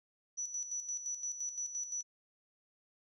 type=tone with tremolo; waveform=sine; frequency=5920 Hz; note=F#8; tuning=in tune; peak=-35 dBFS; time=0.37-2.03 s; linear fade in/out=20 ms; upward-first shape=square; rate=5.8 Hz; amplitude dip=60%; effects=none